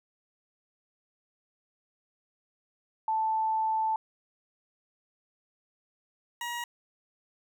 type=tone pair in turn; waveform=sine / 20% pulse; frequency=880 / 953.3 Hz; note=A5 / A#5; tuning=0 / +39 cents; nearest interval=minor second; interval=139 cents; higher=second; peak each=-25 / -28 dBFS; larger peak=first; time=3.08-3.96 / 6.41-6.64 s; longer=first; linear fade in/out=2 ms; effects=none